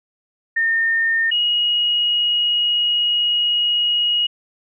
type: tone pair in turn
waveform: sine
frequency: 1821 / 2891 Hz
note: A#6 / F#7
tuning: -41 / -41 cents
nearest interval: minor sixth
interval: 800 cents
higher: second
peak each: -15 dBFS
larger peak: neither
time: 0.56-1.31 / 1.31-4.27 s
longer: second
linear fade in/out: 10 ms
effects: none